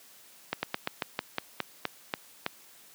slowing click train, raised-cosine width 0.3 ms, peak -12 dBFS, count 11, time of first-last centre 0.53-2.464 s, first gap 100 ms, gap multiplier 1.14, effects white hiss -55 dBFS RMS until 2.94 s + high-pass 150 Hz 12 dB/octave

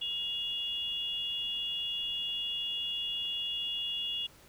sine tone pair together, 2847 / 3372 Hz, F7 / G#7, +33 / +26 cents, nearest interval minor third, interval 293 cents, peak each -34 / -36 dBFS, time 0.01-4.27 s, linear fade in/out 10 ms, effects pink hiss -58 dBFS RMS until 4.48 s

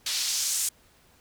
white noise with band-pass filter sweep, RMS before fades -28 dBFS, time 0.06-0.69 s, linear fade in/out 5 ms, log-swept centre 4100 to 8000 Hz, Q 1.6, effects pink hiss -60 dBFS RMS until 1.2 s

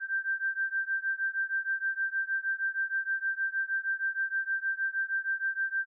sine beating tone pair, 1568 / 1574.4 Hz, G6 / G6, 0 / +7 cents, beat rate 6.4 Hz, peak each -31 / -32 dBFS, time 0-5.86 s, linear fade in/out 50 ms, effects none

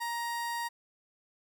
30% pulse tone, 940 Hz, A#5, 14 cents sharp, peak -30 dBFS, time 0-0.69 s, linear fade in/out 20 ms, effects none

